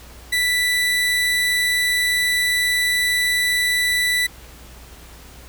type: tone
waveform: 30% pulse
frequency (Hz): 1975.5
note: B6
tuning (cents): 0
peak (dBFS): -14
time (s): 0.32-4.27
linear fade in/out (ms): 10
effects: added 60 Hz sine -42 dBFS peak until 5.48 s + pink hiss -44 dBFS RMS until 5.48 s

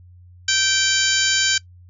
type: harmonic tone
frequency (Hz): 778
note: G5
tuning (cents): -13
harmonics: 2 / 3 / 4 / 5 / 6 / 7 / 8 / 9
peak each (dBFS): -22 / -28 / -22 / -26 / -24 / -27 / -28 / -23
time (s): 0.48-1.58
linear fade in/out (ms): 5
effects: noise-tail reverb RT60 0.1 s tail -21 dB re dry + added 89 Hz sine -43 dBFS peak until 1.89 s

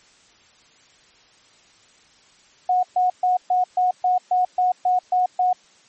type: tone bursts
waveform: sine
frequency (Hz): 730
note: F#5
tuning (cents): -24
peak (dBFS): -15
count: 11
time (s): 2.69-5.53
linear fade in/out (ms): 5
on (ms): 140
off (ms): 130
effects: white hiss -54 dBFS RMS until 5.88 s + MP3 32 kbps

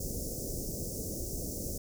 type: band-stop noise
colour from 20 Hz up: pink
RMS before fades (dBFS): -37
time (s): 0-1.78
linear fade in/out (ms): 5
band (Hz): 590 to 5400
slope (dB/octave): 48
effects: none

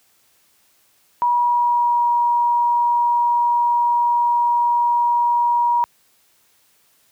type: tone with pitch glide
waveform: sine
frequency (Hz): 964 to 954.6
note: B5 to A#5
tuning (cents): -42 to +41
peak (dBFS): -14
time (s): 1.22-5.84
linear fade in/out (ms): 0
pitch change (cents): -17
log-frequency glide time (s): 1.35-2.07
effects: white hiss -59 dBFS RMS until 7.11 s + high-pass 60 Hz 12 dB/octave

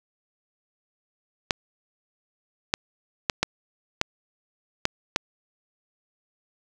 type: clicks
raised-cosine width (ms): 0.2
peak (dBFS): -3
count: 7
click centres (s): 1.508 / 2.739 / 3.298 / 3.43 / 4.014 / 4.854 / 5.161
effects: none

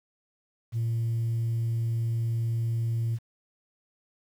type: tone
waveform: sine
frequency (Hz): 115.1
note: A#2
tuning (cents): -22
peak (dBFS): -23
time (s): 0.72-3.19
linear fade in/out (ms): 50
effects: tanh soft clip ceiling -23 dBFS + 9-bit

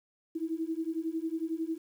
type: beating tone pair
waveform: sine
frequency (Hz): 319 / 330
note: D#4 / E4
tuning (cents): +43 / +2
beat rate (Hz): 11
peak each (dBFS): -34 / -34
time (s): 0.35-1.78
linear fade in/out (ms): 10
effects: 10-bit

